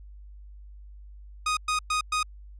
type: tone bursts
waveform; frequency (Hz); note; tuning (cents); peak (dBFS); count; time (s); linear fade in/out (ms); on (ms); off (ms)
sawtooth; 1244.5; D#6; 0; -20; 4; 1.46-2.23; 5; 110; 110
effects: added 50 Hz sine -43 dBFS peak until 2.59 s + resampled to 22050 Hz